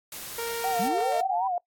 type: noise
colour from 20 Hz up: white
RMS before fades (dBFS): -38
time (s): 0.12-0.88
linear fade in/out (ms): 2
type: tone with pitch glide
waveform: sawtooth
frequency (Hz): 464.5 to 455.5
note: A#4 to A#4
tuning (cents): -6 to -40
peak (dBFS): -26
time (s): 0.38-1.21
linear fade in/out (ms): 5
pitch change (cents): -34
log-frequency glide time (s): 0.7-0.86
type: tone with vibrato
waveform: sine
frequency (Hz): 738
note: F#5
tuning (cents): -5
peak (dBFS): -25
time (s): 0.64-1.58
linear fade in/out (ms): 2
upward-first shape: sine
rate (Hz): 5.2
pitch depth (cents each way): 86
type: linear sweep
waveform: sine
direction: up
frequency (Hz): 164.8 to 1010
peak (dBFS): -28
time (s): 0.79-1.48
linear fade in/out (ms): 10
effects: noise-tail reverb RT60 0.1 s tail -21 dB re dry + AAC 64 kbps